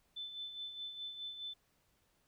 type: tone with tremolo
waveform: sine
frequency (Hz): 3520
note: A7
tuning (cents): 0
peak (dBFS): -40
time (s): 0.16-1.54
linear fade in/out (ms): 10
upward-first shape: sine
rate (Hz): 4.8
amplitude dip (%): 55
effects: pink hiss -75 dBFS RMS until 2.27 s